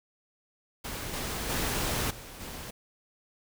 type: noise with level steps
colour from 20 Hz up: pink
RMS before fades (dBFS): -37 / -34 / -30 / -45 / -41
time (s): 0.84-2.71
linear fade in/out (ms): 10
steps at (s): 1.13 / 1.49 / 2.1 / 2.4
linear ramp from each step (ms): 10
effects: none